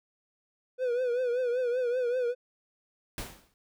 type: tone with vibrato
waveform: triangle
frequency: 493.8 Hz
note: B4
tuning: in tune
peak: -24 dBFS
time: 0.78-2.35 s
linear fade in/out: 50 ms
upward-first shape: triangle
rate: 5.2 Hz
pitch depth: 91 cents each way
type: noise with exponential decay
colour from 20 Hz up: pink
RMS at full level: -34 dBFS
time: 3.18-3.54 s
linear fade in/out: 1 ms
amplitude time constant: 77 ms
effects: none